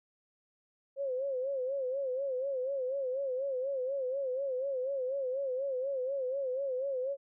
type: tone with vibrato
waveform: sine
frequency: 530 Hz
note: C5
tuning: 22 cents sharp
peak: -31 dBFS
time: 0.96-7.17 s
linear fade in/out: 50 ms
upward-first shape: sine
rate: 4.1 Hz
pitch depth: 97 cents each way
effects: none